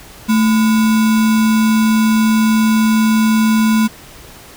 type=tone with sample-and-hold; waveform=sine; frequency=220 Hz; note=A3; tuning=in tune; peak=-9 dBFS; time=0.28-3.88 s; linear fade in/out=20 ms; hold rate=1225 Hz; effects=pink hiss -38 dBFS RMS until 4.56 s